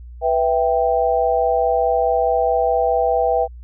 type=chord; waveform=sine; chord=E minor; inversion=second; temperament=equal; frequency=493.9 / 659.3 / 784 Hz; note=B4 / E5 / G5; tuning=0 / 0 / 0 cents; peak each=-19 dBFS; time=0.21-3.48 s; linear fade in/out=50 ms; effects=added 60 Hz sine -34 dBFS peak until 3.63 s